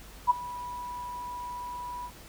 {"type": "tone with ADSR envelope", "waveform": "sine", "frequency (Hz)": 980, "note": "B5", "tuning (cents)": -14, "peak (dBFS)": -15, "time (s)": [0.27, 2.11], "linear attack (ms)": 32, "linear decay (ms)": 17, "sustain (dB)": -20, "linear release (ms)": 60, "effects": ["added 50 Hz sine -50 dBFS peak until 2.28 s", "pink hiss -50 dBFS RMS until 2.28 s"]}